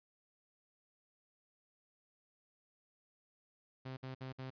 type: tone bursts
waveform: sawtooth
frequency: 130.81 Hz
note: C3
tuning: in tune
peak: -39 dBFS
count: 4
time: 3.85-4.504 s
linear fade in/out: 10 ms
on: 120 ms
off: 58 ms
effects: resampled to 11025 Hz